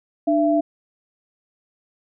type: tone pair together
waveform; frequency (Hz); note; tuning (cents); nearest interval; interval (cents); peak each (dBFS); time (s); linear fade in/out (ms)
sine; 298.9 / 671; D4 / E5; +31 / +31; octave + major second; 1400; -18; 0.27-0.61; 10
effects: none